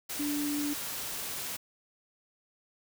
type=tone in noise; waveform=sine; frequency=291.7 Hz; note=D4; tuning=12 cents flat; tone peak=-30 dBFS; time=0.19-0.74 s; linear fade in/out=10 ms; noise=white; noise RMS=-37 dBFS; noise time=0.09-1.57 s; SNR=+4 dB; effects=none